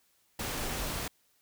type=noise; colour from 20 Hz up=pink; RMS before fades=-35 dBFS; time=0.39-1.08 s; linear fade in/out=5 ms; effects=white hiss -70 dBFS RMS until 1.41 s